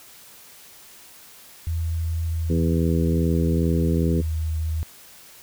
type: tone with pitch glide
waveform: sine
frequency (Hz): 82.41 to 79.42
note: E2 to D#2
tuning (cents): 0 to +36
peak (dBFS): -22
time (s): 1.67-4.83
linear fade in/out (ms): 0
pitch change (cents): -64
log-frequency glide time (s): 2.23-3.4
type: harmonic tone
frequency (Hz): 82.41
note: E2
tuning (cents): 0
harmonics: 2 / 3 / 4 / 5 / 6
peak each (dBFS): -22 / -26 / -28 / -29 / -32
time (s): 2.49-4.22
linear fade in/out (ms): 20
effects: white hiss -47 dBFS RMS until 5.42 s